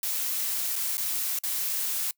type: noise with dropouts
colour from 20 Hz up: blue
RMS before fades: -29 dBFS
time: 0.03-2.11 s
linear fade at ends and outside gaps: 2 ms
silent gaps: 0.757-0.761 / 0.971-0.979 / 1.389-1.435 s
effects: noise-tail reverb RT60 0.1 s tail -24 dB re dry